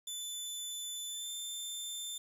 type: tone with pitch glide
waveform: 20% pulse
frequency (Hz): 3508 to 3557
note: A7 to A7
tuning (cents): -6 to +18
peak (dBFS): -33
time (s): 0.07-2.18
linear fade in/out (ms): 5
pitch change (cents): +24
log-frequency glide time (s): 1.08-1.3
effects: 10-bit